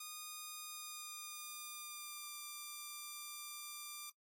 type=tone with pitch glide; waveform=5% pulse; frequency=1229 to 1188.5 Hz; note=D#6 to D6; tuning=-22 to +20 cents; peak=-35 dBFS; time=0-4.1 s; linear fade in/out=5 ms; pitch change=-58 cents; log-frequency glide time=0.67-2.34 s; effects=noise-tail reverb RT60 0.1 s tail -21 dB re dry + AAC 64 kbps